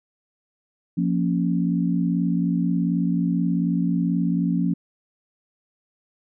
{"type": "chord", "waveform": "sine", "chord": "Bb minor", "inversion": "second", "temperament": "equal", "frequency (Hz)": [174.61, 233.1, 277.2], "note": ["F3", "Bb3", "Db4"], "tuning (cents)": [0, 0, 0], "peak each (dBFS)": [-21, -26, -25], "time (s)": [0.97, 4.74], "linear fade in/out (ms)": 10, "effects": []}